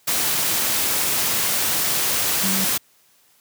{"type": "tone in noise", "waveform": "sine", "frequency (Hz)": 192, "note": "G3", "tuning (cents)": -36, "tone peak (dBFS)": -24, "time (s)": [2.43, 2.65], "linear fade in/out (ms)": 10, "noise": "white", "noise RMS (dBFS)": -21, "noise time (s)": [0.07, 2.78], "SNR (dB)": -6, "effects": ["white hiss -58 dBFS RMS until 3.4 s", "high-pass 80 Hz 12 dB/octave"]}